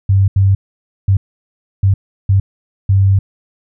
sine tone bursts at uneven times, 97.4 Hz, G2, 11 cents flat, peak -7 dBFS, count 6, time 0.09-0.28 / 0.36-0.55 / 1.08-1.17 / 1.83-1.94 / 2.29-2.4 / 2.89-3.19 s, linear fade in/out 5 ms, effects none

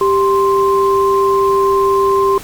sine tone pair together, 393 / 1047 Hz, G4 / C6, +4 / +1 cents, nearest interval octave + perfect fourth, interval 1697 cents, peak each -11 / -13 dBFS, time 0.01-2.38 s, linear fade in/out 2 ms, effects pink hiss -32 dBFS RMS until 2.43 s + MP3 96 kbps

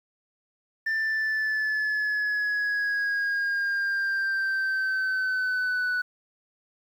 sine exponential sweep, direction down, 1783 to 1480 Hz, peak -21 dBFS, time 0.86-6.02 s, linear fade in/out 10 ms, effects tanh soft clip ceiling -23 dBFS + 9-bit

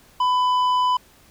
triangle tone with tanh clipping, 1000 Hz, B5, 21 cents sharp, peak -18 dBFS, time 0.2-0.97 s, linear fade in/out 5 ms, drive 12 dB, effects pink hiss -53 dBFS RMS until 1.3 s

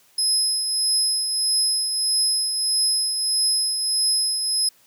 30% pulse tone with tremolo, 5100 Hz, D#8, 42 cents sharp, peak -13 dBFS, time 0.18-4.69 s, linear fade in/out 5 ms, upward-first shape triangle, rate 1.6 Hz, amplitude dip 50%, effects white hiss -57 dBFS RMS until 4.86 s + high-pass 80 Hz 12 dB/octave

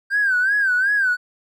triangle tone with vibrato, 1568 Hz, G6, in tune, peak -12 dBFS, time 0.1-1.17 s, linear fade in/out 50 ms, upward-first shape sine, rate 2.7 Hz, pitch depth 120 cents each way, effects tanh soft clip ceiling -13 dBFS

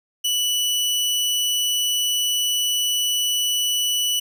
sawtooth tone, 2960 Hz, F#7, in tune, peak -16 dBFS, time 0.24-4.2 s, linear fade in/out 10 ms, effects none

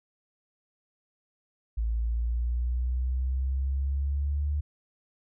sine exponential sweep, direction up, 55.4 to 74 Hz, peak -25 dBFS, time 1.77-4.61 s, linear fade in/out 10 ms, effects none

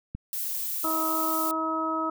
click, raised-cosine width 5 ms, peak -21 dBFS, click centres 0.15 s
violet noise, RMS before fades -31 dBFS, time 0.33-1.51 s, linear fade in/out 0 ms
harmonic tone, 320 Hz, D#4, 49 cents sharp, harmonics 1 / 2 / 3 / 4, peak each -31 / -34 / -34 / -28 dBFS, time 0.84-2.1 s, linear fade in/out 5 ms
effects none

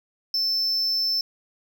triangle tone, 5300 Hz, E8, 9 cents sharp, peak -20 dBFS, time 0.34-1.21 s, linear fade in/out 2 ms, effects none

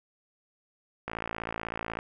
click train, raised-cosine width 0.5 ms, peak -18 dBFS, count 52, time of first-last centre 1.08-1.989 s, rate 56.1 Hz, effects none

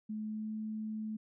sine tone with pitch glide, 215 to 216.7 Hz, A3 to A3, -40 to -26 cents, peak -36 dBFS, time 0.09-1.17 s, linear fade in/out 10 ms, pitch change +14 cents, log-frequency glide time 0.25-0.53 s, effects none

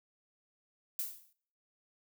violet noise with exponential decay, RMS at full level -33 dBFS, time 0.99-1.33 s, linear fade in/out 1 ms, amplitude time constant 72 ms, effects noise-tail reverb RT60 0.6 s tail -23 dB re dry

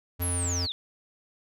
square tone, 88 Hz, F2, 14 cents sharp, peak -29 dBFS, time 0.19-0.67 s, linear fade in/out 20 ms
sine linear sweep, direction down, 11590 to 3400 Hz, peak -29 dBFS, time 0.22-0.72 s, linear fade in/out 0 ms
effects none

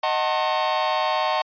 45% pulse chord, D# diminished seventh, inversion none, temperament just, 622.3 / 746.7 / 896 / 1075.3 Hz, D#5 / F#5 / A5 / C6, 0 / +16 / +31 / +47 cents, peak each -26 dBFS, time 0.03-1.42 s, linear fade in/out 5 ms, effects resampled to 11025 Hz

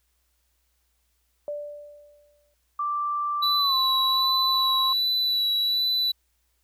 sine tone with exponential decay, 587 Hz, D5, 1 cent flat, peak -27 dBFS, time 1.48-2.54 s, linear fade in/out 1 ms, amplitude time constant 230 ms
sine tone with pitch glide, 1174.7 to 1052.6 Hz, D6 to C6, 0 to +10 cents, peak -24 dBFS, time 2.79-4.93 s, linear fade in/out 5 ms, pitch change -190 cents, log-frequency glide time 3.58-3.76 s
triangle tone with vibrato, 3951 Hz, B7, in tune, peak -20 dBFS, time 3.42-6.12 s, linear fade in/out 10 ms, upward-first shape sine, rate 1.3 Hz, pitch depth 18 cents each way
effects added 60 Hz sine -70 dBFS peak until 6.63 s + white hiss -72 dBFS RMS until 6.63 s

